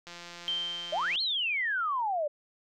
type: click train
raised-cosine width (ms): 0.2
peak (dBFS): -27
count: 189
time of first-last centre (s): 0.07-1.157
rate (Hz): 173
type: tone with exponential decay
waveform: sine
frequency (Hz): 3136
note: G7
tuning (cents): 0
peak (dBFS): -27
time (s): 0.48-2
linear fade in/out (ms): 0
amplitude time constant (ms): 330
type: exponential two-way sweep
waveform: sine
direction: up then down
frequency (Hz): 568 to 4347 to 568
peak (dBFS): -27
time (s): 0.92-2.28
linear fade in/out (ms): 10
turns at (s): 1.21
effects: none